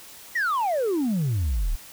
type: exponential sweep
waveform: sine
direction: down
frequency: 1981 to 32.22 Hz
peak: -19 dBFS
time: 0.35-1.76 s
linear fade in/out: 10 ms
effects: tanh soft clip ceiling -20 dBFS + white hiss -45 dBFS RMS until 1.92 s